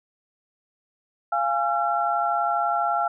sine tone cluster, 693 / 825 / 1358 Hz, F5 / G#5 / F6, -14 / -12 / -49 cents, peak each -25 dBFS, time 1.32-3.08 s, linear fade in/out 5 ms, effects none

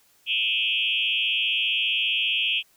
sine tone with frequency modulation, 2900 Hz, F#7, 35 cents flat, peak -21 dBFS, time 0.26-2.63 s, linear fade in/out 50 ms, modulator 115 Hz, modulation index 3.6, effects white hiss -61 dBFS RMS until 2.76 s

